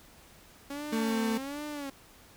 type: tone with vibrato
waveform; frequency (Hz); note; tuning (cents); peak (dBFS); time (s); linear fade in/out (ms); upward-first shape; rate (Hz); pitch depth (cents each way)
sawtooth; 277.2; C#4; 0; -32; 0.7-1.9; 5; sine; 1.3; 130
type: tone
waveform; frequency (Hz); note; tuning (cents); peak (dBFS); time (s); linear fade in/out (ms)
35% pulse; 224.1; A3; +32; -26; 0.92-1.38; 10
effects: pink hiss -56 dBFS RMS until 2.36 s